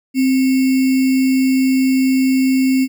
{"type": "tone with sample-and-hold", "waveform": "sine", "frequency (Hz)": 262.3, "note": "C4", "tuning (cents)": 4, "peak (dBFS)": -11, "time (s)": [0.14, 2.88], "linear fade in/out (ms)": 50, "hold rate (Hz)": 2450, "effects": []}